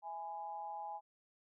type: tone with amplitude modulation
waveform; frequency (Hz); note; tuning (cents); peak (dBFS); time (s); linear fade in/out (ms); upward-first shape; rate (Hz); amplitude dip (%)
sine; 830.6; G#5; 0; -38; 0.02-1.01; 50; sine; 172; 75
effects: none